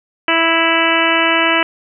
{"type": "harmonic tone", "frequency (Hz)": 329.6, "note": "E4", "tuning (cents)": 0, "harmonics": [1, 2, 3, 4, 5, 6, 7, 8, 9], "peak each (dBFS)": [-20, -20, -20, -20, -20, -20, -20, -20, -20], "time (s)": [0.28, 1.63], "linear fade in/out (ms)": 2, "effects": []}